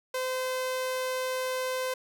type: tone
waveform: sawtooth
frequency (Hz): 514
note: C5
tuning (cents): -31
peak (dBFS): -25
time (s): 0.14-1.94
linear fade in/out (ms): 5
effects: none